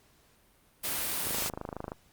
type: noise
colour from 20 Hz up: white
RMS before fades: -32 dBFS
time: 0.83-1.5 s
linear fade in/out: 20 ms
type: click train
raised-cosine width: 1 ms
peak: -22 dBFS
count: 18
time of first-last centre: 1.27-1.919 s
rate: 26.2 Hz
effects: pink hiss -64 dBFS RMS until 2.12 s + Opus 48 kbps